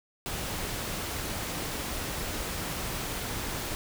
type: noise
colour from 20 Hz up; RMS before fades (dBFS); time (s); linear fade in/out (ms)
pink; -34; 0.26-3.75; 0
effects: none